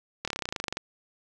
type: slowing click train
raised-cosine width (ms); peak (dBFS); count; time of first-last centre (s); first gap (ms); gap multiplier
0.2; -13; 16; 0.25-0.771; 26; 1.04
effects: none